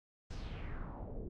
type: noise with low-pass filter sweep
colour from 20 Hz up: brown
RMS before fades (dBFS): -43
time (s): 0.3-1.29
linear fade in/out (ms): 10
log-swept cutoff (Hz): 6200 to 350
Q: 2.6
effects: none